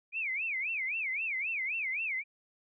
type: tone with vibrato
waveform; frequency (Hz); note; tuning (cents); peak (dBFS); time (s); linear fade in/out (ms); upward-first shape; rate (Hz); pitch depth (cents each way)
sine; 2349; D7; 0; -31; 0.12-2.24; 50; sine; 3.8; 250
effects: none